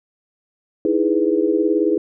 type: chord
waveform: sine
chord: E major seventh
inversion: third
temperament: equal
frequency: 311.1 / 329.6 / 415.3 / 493.9 Hz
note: D#4 / E4 / G#4 / B4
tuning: 0 / 0 / 0 / 0 cents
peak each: -21 / -19 / -19 / -23 dBFS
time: 0.85-1.98 s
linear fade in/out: 2 ms
effects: none